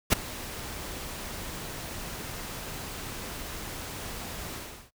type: noise with ADSR envelope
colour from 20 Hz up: pink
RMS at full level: -19 dBFS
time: 0.1-4.91 s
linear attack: 29 ms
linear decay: 10 ms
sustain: -19 dB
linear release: 360 ms
effects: noise-tail reverb RT60 0.1 s tail -25 dB re dry